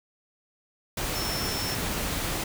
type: tone in noise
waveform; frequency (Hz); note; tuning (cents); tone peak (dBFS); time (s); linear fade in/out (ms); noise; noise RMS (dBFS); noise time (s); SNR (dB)
sine; 5400; E8; +41; -33; 1.15-1.75; 5; pink; -30; 0.97-2.44; -6
effects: none